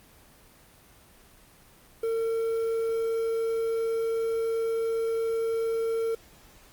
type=tone with quantisation; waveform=triangle; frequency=453.8 Hz; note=A#4; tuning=47 cents flat; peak=-23 dBFS; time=2.03-6.15 s; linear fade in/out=5 ms; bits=8; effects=pink hiss -55 dBFS RMS until 6.72 s + Opus 24 kbps